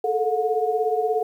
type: tone cluster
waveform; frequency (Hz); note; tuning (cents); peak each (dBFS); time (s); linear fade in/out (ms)
sine; 429.9 / 446.7 / 724; A4 / A4 / F#5; -40 / +26 / -38; -24; 0.04-1.23; 5
effects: 9-bit